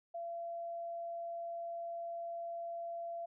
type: tone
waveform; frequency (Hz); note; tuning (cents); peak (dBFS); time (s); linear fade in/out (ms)
sine; 680; F5; -46; -39; 0.14-3.26; 10
effects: none